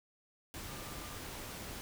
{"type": "tone in noise", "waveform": "sine", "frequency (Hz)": 1195, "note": "D6", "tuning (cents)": 30, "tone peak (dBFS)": -54, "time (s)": [0.68, 1.18], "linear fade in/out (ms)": 0, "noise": "pink", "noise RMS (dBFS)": -45, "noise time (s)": [0.54, 1.81], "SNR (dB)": -12, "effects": []}